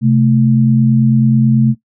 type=tone pair together; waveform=sine; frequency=130.81 / 220 Hz; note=C3 / A3; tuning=0 / 0 cents; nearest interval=major sixth; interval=900 cents; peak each=-10 dBFS; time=0.01-1.75 s; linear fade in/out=50 ms; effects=noise-tail reverb RT60 0.1 s tail -17 dB re dry